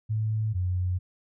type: tone pair in turn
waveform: sine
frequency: 108.9 / 90.86 Hz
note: A2 / F#2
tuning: -17 / -31 cents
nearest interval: minor third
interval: 314 cents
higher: first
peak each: -24 dBFS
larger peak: neither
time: 0.09-0.54 / 0.54-0.99 s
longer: neither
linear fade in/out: 20 ms
effects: none